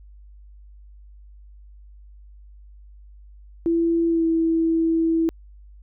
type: tone with pitch glide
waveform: sine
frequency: 334.4 to 327.5 Hz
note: E4 to E4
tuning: +25 to -11 cents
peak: -17 dBFS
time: 3.66-5.29 s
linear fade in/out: 0 ms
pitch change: -36 cents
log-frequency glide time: 4.08-4.25 s
effects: added 50 Hz sine -43 dBFS peak until 5.82 s